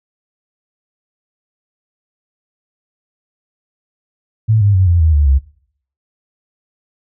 sine tone with pitch steps, 110 / 101.45 / 93.57 / 86.3 / 79.6 / 73.42 / 67.71 Hz, A2 / G#2 / F#2 / F2 / D#2 / D2 / C#2, 0 / -40 / +20 / -20 / +40 / 0 / -40 cents, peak -8 dBFS, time 4.48-5.39 s, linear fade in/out 20 ms, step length 130 ms, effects noise-tail reverb RT60 0.6 s tail -18 dB re dry

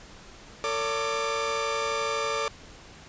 sawtooth tone cluster, 450.1 / 569 / 1190 Hz, A4 / C#5 / D6, +39 / +45 / +22 cents, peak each -27 / -28 / -26 dBFS, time 0.64-2.48 s, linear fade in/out 0 ms, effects pink hiss -48 dBFS RMS until 3.08 s + resampled to 16000 Hz

